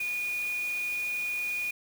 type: tone in noise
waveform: sine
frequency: 2452 Hz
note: D#7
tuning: 26 cents flat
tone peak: -29 dBFS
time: 0-1.71 s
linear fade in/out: 5 ms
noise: white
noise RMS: -44 dBFS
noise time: 0-1.71 s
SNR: +12 dB
effects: none